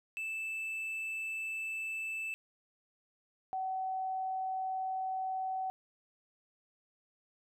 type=tone pair in turn; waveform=triangle / sine; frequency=2637 / 756.4 Hz; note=E7 / F#5; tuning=0 / +38 cents; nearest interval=octave + minor seventh; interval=2162 cents; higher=first; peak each=-34 / -33 dBFS; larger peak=second; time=0.17-2.34 / 3.53-5.7 s; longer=neither; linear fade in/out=0 ms; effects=none